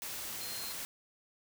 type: tone in noise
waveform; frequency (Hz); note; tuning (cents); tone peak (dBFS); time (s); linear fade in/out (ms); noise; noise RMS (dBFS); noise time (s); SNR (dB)
sine; 4186; C8; 0; -44; 0.41-0.72; 0; white; -41; 0.02-0.85; -6
effects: none